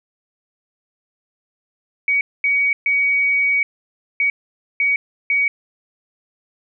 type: tone bursts at uneven times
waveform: sine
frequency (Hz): 2255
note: C#7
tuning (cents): +29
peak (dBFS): -14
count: 6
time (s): 2.08-2.21 / 2.44-2.73 / 2.86-3.63 / 4.2-4.3 / 4.8-4.96 / 5.3-5.48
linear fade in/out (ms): 2
effects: none